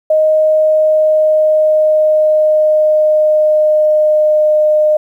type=tone with pitch glide; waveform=sine; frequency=622.3 to 610.6 Hz; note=D#5 to D#5; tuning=0 to -33 cents; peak=-7 dBFS; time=0.1-4.97 s; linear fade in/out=5 ms; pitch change=-33 cents; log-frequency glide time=0.3-4.58 s; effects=8-bit

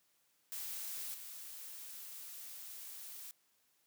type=noise with level steps; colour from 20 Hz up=blue; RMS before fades=-43 / -49 dBFS; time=0.52-3.31 s; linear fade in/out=0 ms; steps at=1.14 s; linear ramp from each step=5 ms; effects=white hiss -75 dBFS RMS until 3.86 s + high-pass 100 Hz 12 dB/octave

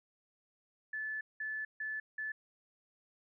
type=tone bursts at uneven times; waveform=sine; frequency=1737 Hz; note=A6; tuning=23 cents flat; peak=-36 dBFS; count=4; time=0.93-1.21 / 1.4-1.65 / 1.8-2 / 2.18-2.32 s; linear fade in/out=5 ms; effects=none

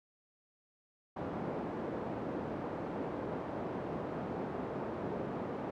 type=band-pass noise; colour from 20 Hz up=pink; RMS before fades=-39 dBFS; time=1.16-5.71 s; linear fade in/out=10 ms; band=190 to 760 Hz; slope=12 dB/octave; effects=none

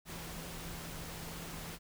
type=tone in noise; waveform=sine; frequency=165.6 Hz; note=E3; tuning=8 cents sharp; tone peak=-49 dBFS; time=0.05-1.79 s; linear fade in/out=50 ms; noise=pink; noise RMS=-45 dBFS; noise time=0.05-1.79 s; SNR=-7 dB; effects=none

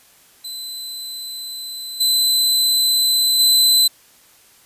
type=tone with level steps; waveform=sawtooth; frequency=4032 Hz; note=B7; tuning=35 cents sharp; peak=-25 / -11 / -8 dBFS; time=0.44-3.88 s; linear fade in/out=10 ms; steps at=2 / 3.39 s; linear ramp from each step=10 ms; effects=white hiss -51 dBFS RMS until 4.65 s + resampled to 32000 Hz

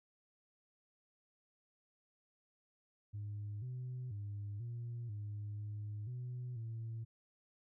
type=tone with pitch steps; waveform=sine; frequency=103.6 / 126.2 / 102.2 / 118.4 / 103.9 / 104.7 / 124.1 / 113.5 Hz; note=G#2 / B2 / G#2 / A#2 / G#2 / G#2 / B2 / A#2; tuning=-4 / +38 / -27 / +27 / +1 / +15 / +9 / -46 cents; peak=-39 dBFS; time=3.13-7.05 s; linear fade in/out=20 ms; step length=490 ms; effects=tanh soft clip ceiling -38 dBFS

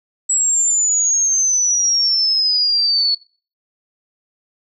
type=exponential sweep; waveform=sine; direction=down; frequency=7800 to 4394 Hz; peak=-13 dBFS; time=0.29-3.15 s; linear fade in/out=10 ms; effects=noise-tail reverb RT60 0.4 s tail -22 dB re dry

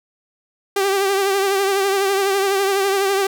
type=tone with vibrato; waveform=sawtooth; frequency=392.4 Hz; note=G4; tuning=2 cents sharp; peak=-12 dBFS; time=0.76-3.27 s; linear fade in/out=5 ms; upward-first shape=triangle; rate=12 Hz; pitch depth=56 cents each way; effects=none

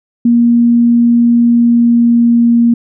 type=tone with pitch glide; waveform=sine; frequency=236.5 to 235 Hz; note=A#3 to A#3; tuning=+25 to +14 cents; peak=-5 dBFS; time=0.25-2.74 s; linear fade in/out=5 ms; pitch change=-11 cents; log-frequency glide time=1.46-2.59 s; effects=none

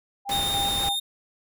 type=tone with tremolo; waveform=sine; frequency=800 Hz; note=G5; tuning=35 cents sharp; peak=-26 dBFS; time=0.25-0.96 s; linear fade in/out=50 ms; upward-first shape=square; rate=3.4 Hz; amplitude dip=55%
type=noise; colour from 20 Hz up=pink; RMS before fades=-32 dBFS; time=0.29-0.89 s; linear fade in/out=2 ms
type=tone with vibrato; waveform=45% pulse; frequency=3665 Hz; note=A#7; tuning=30 cents flat; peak=-24 dBFS; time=0.31-1 s; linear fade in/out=10 ms; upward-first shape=sine; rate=6.1 Hz; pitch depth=13 cents each way
effects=none

